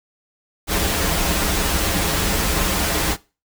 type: noise with comb filter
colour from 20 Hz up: pink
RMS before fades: -20 dBFS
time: 0.67-3.17 s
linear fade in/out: 50 ms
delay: 8.1 ms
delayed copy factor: -0.75
effects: noise-tail reverb RT60 0.3 s tail -20 dB re dry